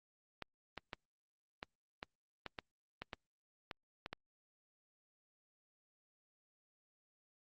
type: clicks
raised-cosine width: 0.3 ms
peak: -26 dBFS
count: 12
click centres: 0.423 / 0.777 / 0.932 / 1.629 / 2.029 / 2.463 / 2.588 / 3.02 / 3.132 / 3.712 / 4.061 / 4.13 s
effects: Opus 48 kbps